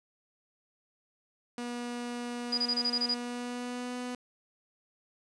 sawtooth tone with pitch glide, 241.4 to 247.6 Hz, B3 to B3, -39 to +5 cents, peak -31 dBFS, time 1.58-4.15 s, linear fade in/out 2 ms, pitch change +44 cents, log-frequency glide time 3.1-3.96 s
sine tone bursts, 4904 Hz, D#8, 26 cents flat, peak -26 dBFS, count 8, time 2.52-3.145 s, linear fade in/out 10 ms, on 58 ms, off 23 ms
effects resampled to 22050 Hz + 9-bit

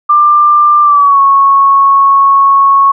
sine tone with pitch glide, 1189 to 1103 Hz, D6 to C#6, +21 to -9 cents, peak -3 dBFS, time 0.09-2.92 s, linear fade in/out 10 ms, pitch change -130 cents, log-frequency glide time 0.82-1.2 s, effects none

